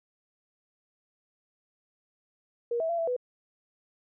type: tone with pitch steps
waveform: sine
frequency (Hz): 473 / 651 / 680 / 663 / 496.3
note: A#4 / E5 / F5 / E5 / B4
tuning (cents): +25 / -22 / -46 / +10 / +8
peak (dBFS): -26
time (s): 2.71-3.165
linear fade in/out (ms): 5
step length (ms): 91
effects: none